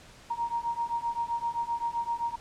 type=beating tone pair; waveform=sine; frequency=932.3 / 940 Hz; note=A#5 / A#5; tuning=0 / +14 cents; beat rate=7.7 Hz; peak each=-32 / -31 dBFS; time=0.3-2.36 s; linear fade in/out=10 ms; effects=pink hiss -52 dBFS RMS until 2.4 s + low-pass 8000 Hz 12 dB/octave